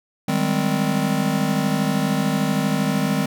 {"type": "chord", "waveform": "square", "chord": "Ab major seventh", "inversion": "second", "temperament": "just", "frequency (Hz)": [155.74, 194.67, 207.7, 259.6], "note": ["Eb3", "G3", "Ab3", "C4"], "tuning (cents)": [2, -12, 0, -13], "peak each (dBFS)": -25, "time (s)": [0.28, 3.26], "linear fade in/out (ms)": 5, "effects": []}